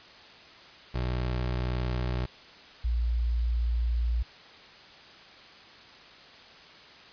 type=tone pair in turn; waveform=25% pulse / sine; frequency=61.74 / 58.56 Hz; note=B1 / A#1; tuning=0 / +9 cents; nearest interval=minor second; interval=91 cents; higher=first; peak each=-24 dBFS; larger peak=neither; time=0.94-2.26 / 2.84-4.23 s; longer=second; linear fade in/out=10 ms; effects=white hiss -50 dBFS RMS until 7.12 s + resampled to 11025 Hz